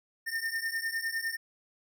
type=beating tone pair; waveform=square; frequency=1808 / 1817.9 Hz; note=A6 / A#6; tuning=+47 / -44 cents; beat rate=9.9 Hz; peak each=-36 / -34 dBFS; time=0.26-1.37 s; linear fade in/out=20 ms; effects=none